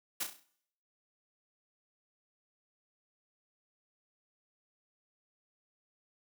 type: noise with echo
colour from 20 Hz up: white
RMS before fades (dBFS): -34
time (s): 0.2-0.24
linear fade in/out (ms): 10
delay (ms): 33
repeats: 6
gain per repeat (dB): -6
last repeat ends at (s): 0.438
effects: noise-tail reverb RT60 0.7 s tail -20 dB re dry + high-pass 200 Hz 12 dB/octave